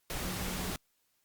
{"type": "tone in noise", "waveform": "sine", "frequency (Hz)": 184.1, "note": "F#3", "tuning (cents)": -8, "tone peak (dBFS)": -40, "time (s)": [0.25, 0.7], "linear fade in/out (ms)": 0, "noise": "pink", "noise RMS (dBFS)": -37, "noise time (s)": [0.1, 0.76], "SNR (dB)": -6, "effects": ["white hiss -75 dBFS RMS until 1.24 s", "Opus 48 kbps"]}